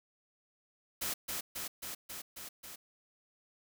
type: noise with echo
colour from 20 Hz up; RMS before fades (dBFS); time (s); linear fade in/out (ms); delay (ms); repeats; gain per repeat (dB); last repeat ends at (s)
white; -36; 1.01-1.14; 10; 270; 6; -2; 2.76
effects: none